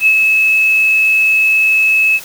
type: tone with ADSR envelope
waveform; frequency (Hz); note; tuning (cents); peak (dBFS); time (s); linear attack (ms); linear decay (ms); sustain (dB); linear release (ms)
sine; 2592; E7; -30; -5; 0-2.2; 65; 68; -3; 48
effects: white hiss -32 dBFS RMS until 2.24 s